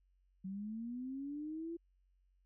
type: linear sweep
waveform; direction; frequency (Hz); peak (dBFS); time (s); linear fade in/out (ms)
sine; up; 185.6 to 340.9; -40; 0.44-1.77; 10
effects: added 46 Hz sine -70 dBFS peak until 2.45 s